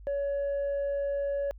sine tone with tanh clipping, 563 Hz, C#5, 27 cents sharp, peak -28 dBFS, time 0.07-1.51 s, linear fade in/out 0 ms, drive 1 dB, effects added 50 Hz sine -45 dBFS peak until 1.58 s

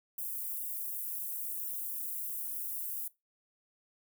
white high-pass noise, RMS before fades -38 dBFS, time 0.18-3.08 s, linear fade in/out 5 ms, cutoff 11000 Hz, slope 24 dB/octave, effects noise-tail reverb RT60 0.2 s tail -20 dB re dry

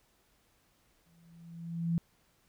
sine tone with exponential growth, 167.9 Hz, E3, 32 cents sharp, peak -25 dBFS, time 1.06-1.98 s, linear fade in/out 0 ms, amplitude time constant 200 ms, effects pink hiss -70 dBFS RMS until 2.48 s

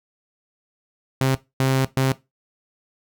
sawtooth tone bursts at uneven times, 132.7 Hz, C3, 25 cents sharp, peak -13 dBFS, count 3, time 1.21-1.35 / 1.6-1.85 / 1.97-2.12 s, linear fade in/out 2 ms, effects noise-tail reverb RT60 0.2 s tail -17 dB re dry

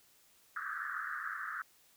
pink band-pass noise, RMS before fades -40 dBFS, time 0.56-1.62 s, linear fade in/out 2 ms, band 1200 to 1800 Hz, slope 96 dB/octave, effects white hiss -66 dBFS RMS until 1.96 s

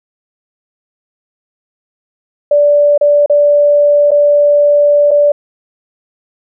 sine tone with dropouts, 583 Hz, D5, 13 cents flat, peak -5 dBFS, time 2.51-5.32 s, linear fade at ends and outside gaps 5 ms, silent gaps 2.978-3.011 / 3.261-3.297 / 4.108-4.115 / 5.109-5.113 s, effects none

